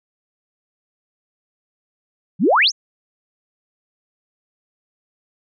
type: exponential sweep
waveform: sine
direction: up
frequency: 147.7 to 6930 Hz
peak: -11 dBFS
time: 2.39-2.72 s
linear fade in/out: 50 ms
effects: none